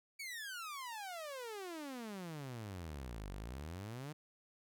sawtooth exponential two-way sweep, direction down then up, 2295 to 46.25 to 157.6 Hz, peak -40 dBFS, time 0.19-4.13 s, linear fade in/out 10 ms, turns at 3.31 s, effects none

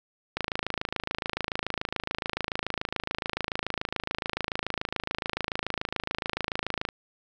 click train, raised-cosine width 0.3 ms, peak -12 dBFS, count 177, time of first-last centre 0.37-6.889 s, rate 27 Hz, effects none

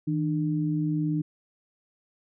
sine tone pair together, 159.03 / 300.2 Hz, D#3 / D4, +38 / +38 cents, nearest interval major seventh, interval 1100 cents, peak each -26 / -27 dBFS, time 0.07-1.22 s, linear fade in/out 10 ms, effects none

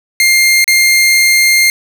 sawtooth tone with dropouts, 2113 Hz, C7, 16 cents sharp, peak -3 dBFS, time 0.2-1.7 s, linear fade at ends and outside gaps 1 ms, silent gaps 0.643-0.678 s, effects none

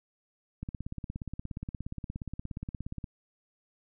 click train, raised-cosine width 5 ms, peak -24 dBFS, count 42, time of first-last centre 0.63-3.042 s, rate 17 Hz, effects none

